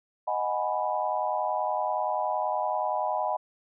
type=chord; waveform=sine; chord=G# minor seventh; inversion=second; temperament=equal; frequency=622.3 / 740 / 830.6 / 987.8 Hz; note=D#5 / F#5 / G#5 / B5; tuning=0 / 0 / 0 / 0 cents; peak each=-31 dBFS; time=0.27-3.37 s; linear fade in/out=10 ms; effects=none